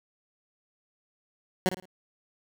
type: tone with echo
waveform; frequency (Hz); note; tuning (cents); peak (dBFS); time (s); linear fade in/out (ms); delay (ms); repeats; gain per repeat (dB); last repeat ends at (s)
15% pulse; 185; F#3; 0; -15; 1.66-1.69; 0; 55; 3; -10; 1.855
effects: none